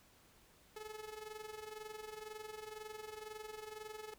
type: tone with amplitude modulation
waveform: sawtooth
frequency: 430 Hz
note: A4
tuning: 40 cents flat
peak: -40 dBFS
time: 0.76-4.14 s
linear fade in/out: 5 ms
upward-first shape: sine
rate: 22 Hz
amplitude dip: 70%
effects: pink hiss -66 dBFS RMS until 4.18 s